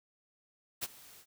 white noise with ADSR envelope, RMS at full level -34 dBFS, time 0.81-1.26 s, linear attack 25 ms, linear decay 32 ms, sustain -21 dB, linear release 65 ms, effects none

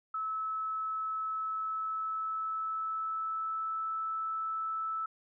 sine tone with pitch glide, 1300 to 1312.8 Hz, E6 to E6, -24 to -8 cents, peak -32 dBFS, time 0.14-5.06 s, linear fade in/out 5 ms, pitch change +16 cents, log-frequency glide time 1.3-3.84 s, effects none

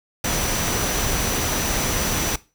sine tone in noise, 5920 Hz, F#8, in tune, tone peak -29 dBFS, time 0.24-2.36 s, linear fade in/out 5 ms, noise pink, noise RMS -23 dBFS, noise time 0.24-2.36 s, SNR -9 dB, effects noise-tail reverb RT60 0.3 s tail -19 dB re dry

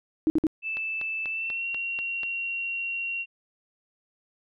sine tone bursts, 314.8 Hz, D#4, 20 cents sharp, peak -18 dBFS, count 3, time 0.27-0.468 s, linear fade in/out 0 ms, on 30 ms, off 54 ms
sine tone with pitch glide, 2637 to 2747 Hz, E7 to F7, 0 to -29 cents, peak -28 dBFS, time 0.62-3.26 s, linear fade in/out 50 ms, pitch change +71 cents, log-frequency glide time 1.29-1.67 s
click train, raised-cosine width 0.3 ms, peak -23 dBFS, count 7, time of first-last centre 0.77-2.233 s, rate 4.1 Hz
effects none

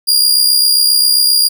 sawtooth tone with amplitude modulation, 4823 Hz, D8, 45 cents sharp, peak -3 dBFS, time 0.07-1.49 s, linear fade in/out 20 ms, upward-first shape sine, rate 67.5 Hz, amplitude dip 50%, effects none

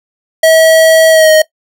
square tone with pitch glide, 644 to 625.3 Hz, E5 to D#5, -41 to +8 cents, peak -4 dBFS, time 0.43-1.42 s, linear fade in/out 5 ms, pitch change -51 cents, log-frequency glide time 1.1-1.31 s, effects noise-tail reverb RT60 0.1 s tail -19 dB re dry

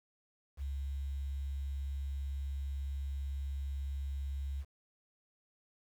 sine tone with quantisation, 69 Hz, C#2, 7 cents flat, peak -35 dBFS, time 0.57-4.65 s, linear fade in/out 50 ms, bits 10, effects none

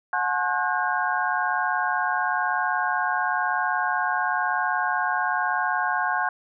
sine tone cluster, 727 / 863 / 1076 / 1462 / 1603 Hz, F#5 / A5 / C6 / F#6 / G6, -31 / -34 / +48 / -21 / +38 cents, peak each -28 dBFS, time 0.13-6.29 s, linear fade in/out 2 ms, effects none

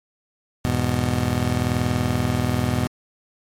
25% pulse chord, E major, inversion none, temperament just, 82.41 / 103.01 / 123.61 Hz, E2 / G#2 / B2, 0 / -14 / +2 cents, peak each -22 / -22 / -19 dBFS, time 0.65-2.87 s, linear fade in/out 0 ms, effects MP3 64 kbps

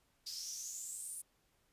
pink noise with high-pass filter sweep, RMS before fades -45 dBFS, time 0.26-1.22 s, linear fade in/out 10 ms, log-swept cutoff 4800 to 9700 Hz, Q 7.5, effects pink hiss -75 dBFS RMS until 1.72 s + resampled to 32000 Hz

